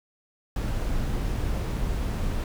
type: noise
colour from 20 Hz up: brown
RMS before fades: -27 dBFS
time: 0.56-2.44 s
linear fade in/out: 2 ms
effects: none

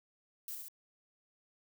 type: noise with echo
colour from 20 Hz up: violet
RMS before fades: -42 dBFS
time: 0.48-0.55 s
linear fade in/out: 2 ms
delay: 67 ms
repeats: 2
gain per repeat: -3 dB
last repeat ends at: 0.684 s
effects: none

